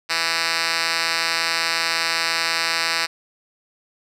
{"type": "tone with band-pass filter", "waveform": "5% pulse", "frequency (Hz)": 165.5, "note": "E3", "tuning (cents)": 7, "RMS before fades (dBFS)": -22, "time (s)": [0.09, 3.07], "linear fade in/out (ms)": 20, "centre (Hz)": 3700, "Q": 1.5, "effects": []}